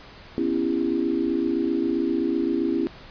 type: chord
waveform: sine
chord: C# half-diminished seventh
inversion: third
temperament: just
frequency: 249.5 / 277.2 / 332.6 / 399.1 Hz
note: B3 / C#4 / E4 / G4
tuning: +18 / 0 / +16 / +31 cents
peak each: -28 / -26 / -24 / -30 dBFS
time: 0.38-2.87 s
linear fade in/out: 0 ms
effects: pink hiss -45 dBFS RMS until 3.1 s + resampled to 11025 Hz